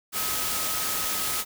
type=tone in noise; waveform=sine; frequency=1272 Hz; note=D#6; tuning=38 cents sharp; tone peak=-37 dBFS; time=0.12-1.45 s; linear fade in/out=50 ms; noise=white; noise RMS=-28 dBFS; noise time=0.12-1.45 s; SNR=-12 dB; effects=none